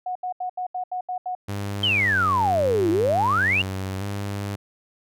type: tone bursts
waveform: sine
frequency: 731 Hz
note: F#5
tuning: 21 cents flat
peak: -25 dBFS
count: 8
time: 0.06-1.351 s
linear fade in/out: 5 ms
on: 94 ms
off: 77 ms
type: tone with vibrato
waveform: sawtooth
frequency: 98 Hz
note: G2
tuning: in tune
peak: -23 dBFS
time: 1.48-4.56 s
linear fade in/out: 10 ms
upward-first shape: square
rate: 0.79 Hz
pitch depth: 46 cents each way
type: exponential two-way sweep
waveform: sine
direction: down then up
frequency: 3188 to 318.5 to 2913 Hz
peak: -18 dBFS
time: 1.83-3.62 s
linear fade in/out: 5 ms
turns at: 2.9 s
effects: none